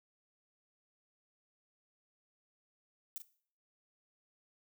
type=noise with echo; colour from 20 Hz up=violet; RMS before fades=-41 dBFS; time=3.16-3.18 s; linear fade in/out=0 ms; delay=40 ms; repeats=1; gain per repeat=-8 dB; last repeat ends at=3.22 s; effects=noise-tail reverb RT60 0.5 s tail -17 dB re dry